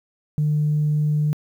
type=tone; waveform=sine; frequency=150.3 Hz; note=D3; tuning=40 cents sharp; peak=-16 dBFS; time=0.38-1.33 s; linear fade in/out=0 ms; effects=tanh soft clip ceiling -13 dBFS + 9-bit